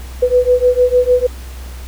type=beating tone pair; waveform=sine; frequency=493.9 / 500.5 Hz; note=B4 / B4; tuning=0 / +23 cents; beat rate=6.6 Hz; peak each=-12 dBFS; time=0.22-1.27 s; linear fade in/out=10 ms; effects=added 63 Hz sine -27 dBFS peak until 1.87 s + pink hiss -38 dBFS RMS until 1.87 s